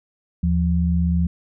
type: tone pair together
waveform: sine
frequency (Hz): 77.78 / 173.25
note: D#2 / F3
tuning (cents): 0 / -14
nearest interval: octave + major second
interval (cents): 1386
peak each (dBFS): -19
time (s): 0.43-1.27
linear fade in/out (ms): 5
effects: none